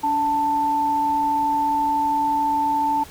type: tone pair together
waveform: sine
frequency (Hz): 287.6 / 886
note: D4 / A5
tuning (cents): -36 / +12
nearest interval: octave + perfect fifth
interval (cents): 1948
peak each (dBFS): -28 / -18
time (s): 0.03-3.04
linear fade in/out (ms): 10
effects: pink hiss -43 dBFS RMS until 3.1 s

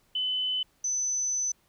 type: tone pair in turn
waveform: sine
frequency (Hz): 3020 / 6040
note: F#7 / F#8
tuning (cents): +35 / +35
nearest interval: octave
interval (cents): 1200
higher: second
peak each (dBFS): -26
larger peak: neither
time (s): 0.15-0.63 / 0.84-1.52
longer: second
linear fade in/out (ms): 5
effects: pink hiss -67 dBFS RMS until 1.68 s

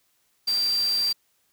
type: tone in noise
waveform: sine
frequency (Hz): 4706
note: D8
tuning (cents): +3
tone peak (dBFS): -21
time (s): 0.47-1.13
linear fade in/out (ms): 10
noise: white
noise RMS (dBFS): -37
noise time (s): 0.47-1.13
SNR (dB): +13
effects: white hiss -68 dBFS RMS until 1.52 s

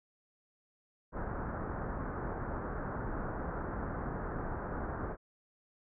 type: low-pass noise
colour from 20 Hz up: pink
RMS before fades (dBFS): -38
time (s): 1.12-5.17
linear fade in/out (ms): 50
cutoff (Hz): 1600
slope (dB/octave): 48
effects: none

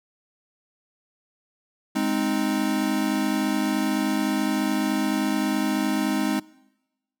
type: chord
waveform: square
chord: Ab major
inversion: none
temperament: equal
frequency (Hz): 207.7 / 261.6 / 311.1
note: Ab3 / C4 / Eb4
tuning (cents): 0 / 0 / 0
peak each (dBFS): -27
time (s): 1.95-6.4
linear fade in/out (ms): 10
effects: noise-tail reverb RT60 1.0 s tail -23 dB re dry

